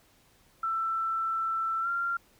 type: tone with pitch glide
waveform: sine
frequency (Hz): 1333 to 1383.2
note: E6 to F6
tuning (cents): +19 to -17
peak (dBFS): -27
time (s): 0.63-2.17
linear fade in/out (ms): 5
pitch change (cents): +64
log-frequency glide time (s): 1.81-1.88
effects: pink hiss -63 dBFS RMS until 2.39 s